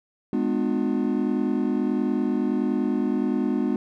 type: chord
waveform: triangle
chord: G# diminished seventh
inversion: none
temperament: just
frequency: 207.7 / 249.2 / 299 / 358.8 Hz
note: G#3 / B3 / D4 / F4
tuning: 0 / +16 / +31 / +47 cents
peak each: -25 / -23 / -25 / -28 dBFS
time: 0.33-3.76 s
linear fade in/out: 2 ms
effects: none